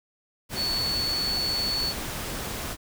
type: tone in noise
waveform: sine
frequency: 4435 Hz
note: C#8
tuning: in tune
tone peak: -25 dBFS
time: 0.55-1.94 s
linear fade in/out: 50 ms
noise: pink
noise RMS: -33 dBFS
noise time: 0.49-2.77 s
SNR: +5 dB
effects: none